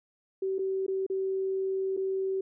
sine tone with dropouts, 383.2 Hz, G4, 39 cents flat, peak -27 dBFS, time 0.42-2.41 s, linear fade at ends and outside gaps 5 ms, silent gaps 0.584-0.59 / 0.865-0.88 / 1.065-1.099 / 1.967-1.973 s, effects none

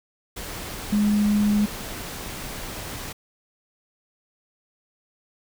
sine tone in noise, 207.7 Hz, G#3, in tune, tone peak -17 dBFS, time 0.92-1.66 s, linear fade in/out 10 ms, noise pink, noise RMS -34 dBFS, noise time 0.36-3.13 s, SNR +14 dB, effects none

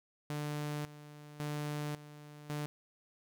sawtooth tone with tremolo, 148.4 Hz, D3, 18 cents sharp, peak -32 dBFS, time 0.3-2.66 s, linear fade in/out 0 ms, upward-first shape square, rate 0.91 Hz, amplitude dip 80%, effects none

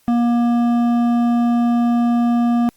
triangle tone with hard clipping, 237.7 Hz, A#3, 34 cents sharp, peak -15 dBFS, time 0.08-2.69 s, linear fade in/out 0 ms, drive 13 dB, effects white hiss -58 dBFS RMS until 2.76 s + Opus 48 kbps

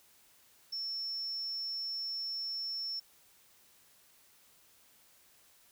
sine tone, 5400 Hz, E8, 41 cents sharp, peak -35 dBFS, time 0.72-3 s, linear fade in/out 10 ms, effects white hiss -64 dBFS RMS until 5.71 s

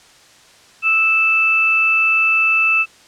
sine tone pair together, 1312.4 / 2637 Hz, E6 / E7, -8 / 0 cents, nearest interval octave, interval 1208 cents, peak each -22 / -12 dBFS, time 0.82-2.86 s, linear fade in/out 50 ms, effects white hiss -47 dBFS RMS until 3.07 s + low-pass 7000 Hz 12 dB/octave

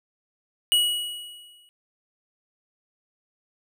square tone with exponential decay, 2915 Hz, F#7, 26 cents flat, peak -16 dBFS, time 0.72-1.69 s, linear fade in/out 0 ms, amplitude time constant 210 ms, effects none

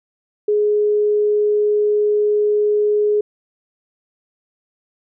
sine tone, 418.4 Hz, G#4, 13 cents sharp, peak -13 dBFS, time 0.48-3.21 s, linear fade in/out 5 ms, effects none

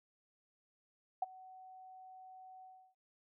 sine tone with ADSR envelope, 750 Hz, F#5, 23 cents sharp, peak -29 dBFS, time 1.22-2.95 s, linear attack 5 ms, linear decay 22 ms, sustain -23 dB, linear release 320 ms, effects none

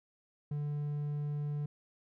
triangle tone, 146.83 Hz, D3, in tune, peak -31 dBFS, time 0.51-1.66 s, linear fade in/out 5 ms, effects none

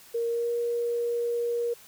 sine tone with pitch glide, 466.2 to 473.5 Hz, A#4 to A#4, 0 to +27 cents, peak -25 dBFS, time 0.14-1.74 s, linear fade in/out 10 ms, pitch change +27 cents, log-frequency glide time 0.28-0.51 s, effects white hiss -52 dBFS RMS until 1.87 s

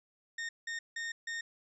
40% pulse tone bursts at uneven times, 1839 Hz, A#6, 24 cents flat, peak -35 dBFS, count 4, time 0.38-0.49 / 0.67-0.79 / 0.96-1.12 / 1.27-1.41 s, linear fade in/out 5 ms, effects resampled to 22050 Hz

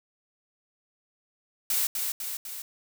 blue noise with echo, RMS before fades -26 dBFS, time 1.7-1.87 s, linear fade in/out 2 ms, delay 250 ms, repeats 3, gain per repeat -4 dB, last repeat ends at 2.62 s, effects none

